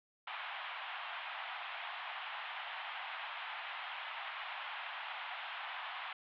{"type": "band-pass noise", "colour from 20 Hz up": "pink", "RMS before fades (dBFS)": -44, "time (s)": [0.27, 6.13], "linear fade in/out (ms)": 5, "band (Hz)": [730, 3400], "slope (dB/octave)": 48, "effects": []}